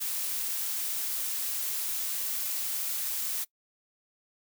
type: noise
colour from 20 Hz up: blue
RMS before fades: -32 dBFS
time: 0-3.45 s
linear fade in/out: 20 ms
effects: noise-tail reverb RT60 0.1 s tail -23 dB re dry